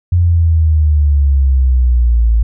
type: exponential sweep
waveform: sine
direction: down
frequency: 88.7 to 54.9 Hz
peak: -7 dBFS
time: 0.12-2.43 s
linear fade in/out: 5 ms
effects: none